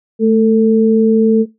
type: tone pair together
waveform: sine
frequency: 219.2 / 446.1 Hz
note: A3 / A4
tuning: -6 / +24 cents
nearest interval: octave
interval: 1230 cents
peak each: -10 dBFS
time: 0.19-1.46 s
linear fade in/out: 50 ms
effects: noise-tail reverb RT60 0.2 s tail -18 dB re dry